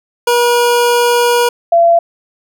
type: tone pair in turn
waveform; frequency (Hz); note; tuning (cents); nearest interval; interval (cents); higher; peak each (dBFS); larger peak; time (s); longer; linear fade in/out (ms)
25% pulse / sine; 480.3 / 679.2; B4 / F5; -48 / -48; tritone; 600; second; -5; neither; 0.27-1.49 / 1.72-1.99; first; 5
effects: none